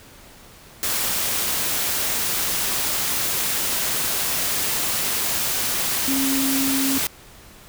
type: tone in noise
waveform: sine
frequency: 270 Hz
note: C#4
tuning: 45 cents flat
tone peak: -21 dBFS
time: 6.08-6.98 s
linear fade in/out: 0 ms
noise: white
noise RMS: -23 dBFS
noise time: 0.83-7.07 s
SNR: -1 dB
effects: pink hiss -46 dBFS RMS until 7.68 s